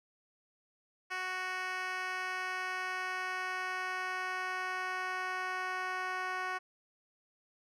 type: tone with band-pass filter sweep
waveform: 10% pulse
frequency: 370 Hz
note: F#4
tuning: in tune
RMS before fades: -37 dBFS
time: 1.1-6.59 s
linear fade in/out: 20 ms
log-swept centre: 2000 to 1300 Hz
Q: 0.89
effects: none